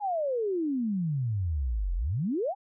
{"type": "exponential two-way sweep", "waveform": "sine", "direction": "down then up", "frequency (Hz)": [851, 41, 851], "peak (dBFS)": -26, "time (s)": [0, 2.55], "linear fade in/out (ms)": 50, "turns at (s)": 1.95, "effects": []}